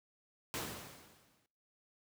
pink noise with exponential decay, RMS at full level -37 dBFS, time 0.54-1.46 s, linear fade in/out 0 ms, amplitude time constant 200 ms, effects noise-tail reverb RT60 0.6 s tail -22 dB re dry + high-pass 100 Hz 12 dB/octave

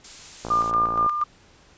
blue noise, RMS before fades -37 dBFS, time 0.04-0.71 s, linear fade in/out 5 ms
click train, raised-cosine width 1 ms, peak -17 dBFS, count 36, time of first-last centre 0.45-1.063 s, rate 57.1 Hz
sine tone with tremolo, 1200 Hz, D6, 37 cents sharp, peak -17 dBFS, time 0.5-1.24 s, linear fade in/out 10 ms, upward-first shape square, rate 4.2 Hz, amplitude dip 50%
effects pink hiss -54 dBFS RMS until 1.77 s + resampled to 16000 Hz

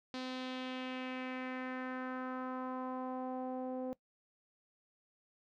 sawtooth tone with low-pass filter sweep, 256.6 Hz, C4, 34 cents flat, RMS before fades -41 dBFS, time 0.14-3.93 s, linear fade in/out 0 ms, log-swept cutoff 4300 to 590 Hz, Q 2.5, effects noise-tail reverb RT60 0.1 s tail -20 dB re dry

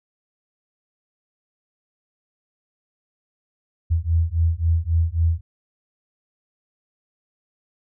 sine beating tone pair, 81.1 / 84.8 Hz, E2 / E2, -28 / +50 cents, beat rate 3.7 Hz, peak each -20 dBFS, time 3.9-5.41 s, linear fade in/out 20 ms, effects none

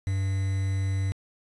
triangle tone with quantisation, 96.8 Hz, G2, 21 cents flat, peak -22 dBFS, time 0.07-1.12 s, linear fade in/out 0 ms, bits 7, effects resampled to 24000 Hz

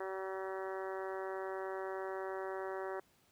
harmonic tone, 190.7 Hz, G3, 47 cents flat, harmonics 2 / 3 / 4 / 5 / 6 / 7 / 8 / 9 / 10, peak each -41 / -45 / -47 / -49 / -51 / -52 / -53 / -54 / -55 dBFS, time 0-3 s, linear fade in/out 5 ms, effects pink hiss -70 dBFS RMS until 3.31 s + high-pass 60 Hz 12 dB/octave

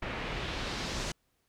pink noise with low-pass filter sweep, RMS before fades -36 dBFS, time 0.02-1.12 s, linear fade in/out 5 ms, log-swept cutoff 2200 to 6600 Hz, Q 1.4, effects pink hiss -75 dBFS RMS until 1.48 s

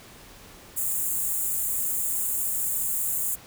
white high-pass noise, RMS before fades -27 dBFS, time 0.76-3.36 s, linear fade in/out 20 ms, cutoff 6900 Hz, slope 96 dB/octave, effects pink hiss -48 dBFS RMS until 3.46 s

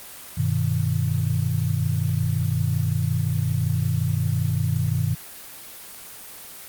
sine chord, G augmented, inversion none, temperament equal, 98 / 123.47 / 155.56 Hz, G2 / B2 / D#3, 0 / 0 / 0 cents, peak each -24 dBFS, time 0.37-5.15 s, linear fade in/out 10 ms, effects white hiss -40 dBFS RMS until 6.68 s + Opus 24 kbps

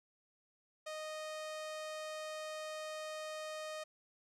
sawtooth tone with low-pass filter, 620 Hz, D#5, 6 cents flat, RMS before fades -44 dBFS, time 0.86-3.84 s, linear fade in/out 10 ms, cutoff 8700 Hz, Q 0.89, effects none

